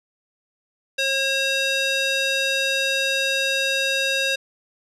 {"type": "tone with band-pass filter", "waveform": "square", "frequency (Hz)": 540, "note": "C#5", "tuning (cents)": -45, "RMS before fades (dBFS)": -22, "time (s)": [0.98, 4.36], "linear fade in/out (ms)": 10, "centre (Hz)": 3400, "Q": 1.3, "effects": ["resampled to 32000 Hz"]}